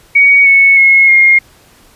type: tone with pitch steps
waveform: sine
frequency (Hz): 2245 / 2208 / 2171 / 2135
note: C#7 / C#7 / C#7 / C7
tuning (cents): +21 / -7 / -37 / +34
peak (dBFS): -3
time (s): 0.15-1.39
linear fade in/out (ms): 10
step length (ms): 310
effects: pink hiss -45 dBFS RMS until 1.95 s + resampled to 32000 Hz